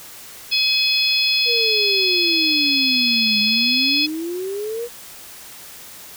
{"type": "harmonic tone", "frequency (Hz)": 846, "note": "G#5", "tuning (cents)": 32, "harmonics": [3, 4, 5, 6], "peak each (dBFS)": [-21, -21, -21, -21], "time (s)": [0.51, 4.07], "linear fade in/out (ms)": 20}
{"type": "exponential two-way sweep", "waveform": "sine", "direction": "down then up", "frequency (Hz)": [486.5, 207.7, 486.5], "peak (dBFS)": -23, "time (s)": [1.45, 4.89], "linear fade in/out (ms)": 50, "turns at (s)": 3.4}
{"effects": ["white hiss -39 dBFS RMS until 6.16 s"]}